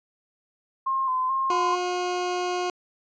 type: tone with vibrato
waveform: sine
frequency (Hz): 1046.5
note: C6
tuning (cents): 0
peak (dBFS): -22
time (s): 0.86-1.76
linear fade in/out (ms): 10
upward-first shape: square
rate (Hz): 2.3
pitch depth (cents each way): 33
type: tone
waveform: 20% pulse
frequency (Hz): 359.1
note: F4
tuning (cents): +48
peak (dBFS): -20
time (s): 1.5-2.7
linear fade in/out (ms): 2
effects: resampled to 16000 Hz